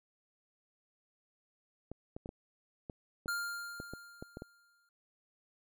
clicks, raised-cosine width 2 ms, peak -29 dBFS, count 11, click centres 1.916 / 2.165 / 2.259 / 2.291 / 2.898 / 3.259 / 3.801 / 3.936 / 4.225 / 4.371 / 4.421 s
square tone with exponential decay, 1401 Hz, F6, 5 cents sharp, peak -33 dBFS, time 3.28-4.89 s, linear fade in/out 2 ms, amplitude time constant 350 ms
effects none

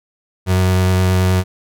35% pulse tone with vibrato, 92.5 Hz, F#2, in tune, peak -10 dBFS, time 0.46-1.44 s, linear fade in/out 50 ms, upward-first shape sine, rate 9.5 Hz, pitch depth 11 cents each way, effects none

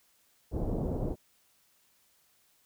pink low-pass noise, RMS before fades -32 dBFS, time 0.51-1.16 s, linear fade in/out 50 ms, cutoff 630 Hz, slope 24 dB/octave, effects white hiss -68 dBFS RMS until 2.65 s

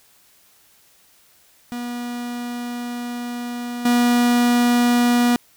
45% pulse tone with level steps, 241.7 Hz, B3, 37 cents flat, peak -26 / -14 dBFS, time 1.72-5.36 s, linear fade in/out 0 ms, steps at 3.85 s, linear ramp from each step 5 ms, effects white hiss -55 dBFS RMS until 5.56 s

